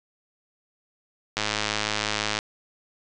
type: click train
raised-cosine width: 0.2 ms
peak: -7 dBFS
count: 109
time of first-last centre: 1.37-2.389 s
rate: 106 Hz
effects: resampled to 22050 Hz